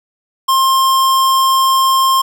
square tone, 1061 Hz, C6, 24 cents sharp, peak -10 dBFS, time 0.48-2.22 s, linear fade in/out 10 ms, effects 8-bit

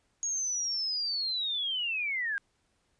sine linear sweep, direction down, 6645 to 1578 Hz, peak -29 dBFS, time 0.23-2.38 s, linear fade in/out 0 ms, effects pink hiss -73 dBFS RMS until 2.99 s + resampled to 22050 Hz

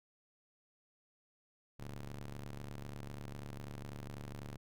sawtooth ring-modulated tone, 72.1 Hz, D2, 31 cents flat, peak -37 dBFS, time 1.79-4.57 s, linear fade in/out 10 ms, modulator 50.1 Hz, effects none

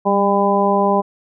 harmonic tone with a mistuned harmonic, 200.5 Hz, G3, 39 cents sharp, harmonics 1 / 2 / 3 / 4 / 5, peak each -19 / -19 / -19 / -19 / -19 dBFS, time 0.05-1.02 s, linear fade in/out 20 ms, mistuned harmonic 1, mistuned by -28 cents, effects none

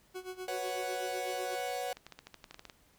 40% pulse tone with tremolo, 370 Hz, F#4, in tune, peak -37 dBFS, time 0.14-1.56 s, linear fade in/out 20 ms, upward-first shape sine, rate 8 Hz, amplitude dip 85%
45% pulse chord, B suspended second, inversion none, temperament equal, 493.9 / 554.4 / 740 Hz, B4 / C#5 / F#5, 0 / 0 / 0 cents, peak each -40 / -40 / -37 dBFS, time 0.48-1.93 s, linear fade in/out 2 ms
clicks, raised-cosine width 0.2 ms, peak -29 dBFS, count 12, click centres 1.97 / 2.066 / 2.123 / 2.19 / 2.27 / 2.343 / 2.442 / 2.51 / 2.544 / 2.594 / 2.653 / 2.698 s
effects pink hiss -66 dBFS RMS until 2.98 s

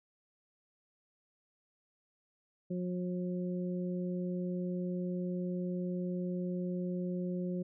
harmonic tone, 180 Hz, F#3, 47 cents flat, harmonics 1 / 2 / 3, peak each -34 / -40 / -44 dBFS, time 2.7-7.63 s, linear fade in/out 10 ms, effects none

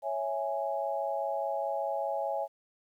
sine chord, C# minor, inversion none, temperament equal, 554.4 / 659.3 / 830.6 Hz, C#5 / E5 / G#5, 0 / 0 / 0 cents, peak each -34 dBFS, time 0.02-2.48 s, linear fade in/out 50 ms, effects 11-bit

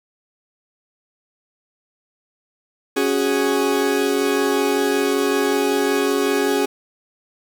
40% pulse chord, C# suspended fourth, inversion none, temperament equal, 277.2 / 370 / 415.3 Hz, C#4 / F#4 / G#4, 0 / 0 / 0 cents, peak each -21 / -22 / -19 dBFS, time 2.96-6.66 s, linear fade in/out 10 ms, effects 8-bit

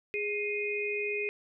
sine tone cluster, 414.2 / 2120 / 2486 Hz, G#4 / C7 / D#7, -5 / +22 / -2 cents, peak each -33 / -38 / -33 dBFS, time 0.14-1.29 s, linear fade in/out 0 ms, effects none

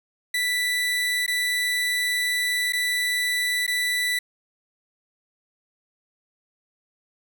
30% pulse tone with dropouts, 1975.5 Hz, B6, in tune, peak -19 dBFS, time 0.34-4.19 s, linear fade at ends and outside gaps 5 ms, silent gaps 1.264-1.278 / 2.724-2.732 / 3.666-3.677 s, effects none

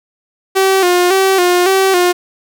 sawtooth tone with vibrato, 369.9 Hz, F#4, in tune, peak -5 dBFS, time 0.55-2.13 s, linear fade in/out 20 ms, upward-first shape square, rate 1.8 Hz, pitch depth 65 cents each way, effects none

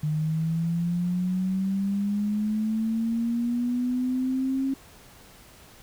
sine linear sweep, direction up, 150.8 to 270.6 Hz, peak -23 dBFS, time 0.03-4.74 s, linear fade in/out 5 ms, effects pink hiss -51 dBFS RMS until 5.82 s

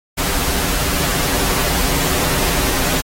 pink noise with comb filter, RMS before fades -18 dBFS, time 0.17-3.02 s, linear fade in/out 20 ms, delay 9.2 ms, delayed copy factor -0.7, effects AAC 48 kbps

